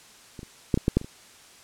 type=clicks; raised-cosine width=3 ms; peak=-25 / -27 / -7 / -12 / -7 / -6 / -24 / -26 dBFS; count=8; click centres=0.392 / 0.431 / 0.742 / 0.775 / 0.881 / 0.97 / 1.014 / 1.045 s; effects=white hiss -51 dBFS RMS until 1.63 s + low-pass 9000 Hz 12 dB/octave